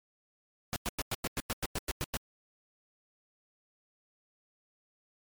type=noise bursts; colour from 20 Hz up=pink; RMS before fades=-33 dBFS; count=12; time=0.73-2.169 s; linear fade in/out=0 ms; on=31 ms; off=97 ms; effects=MP3 96 kbps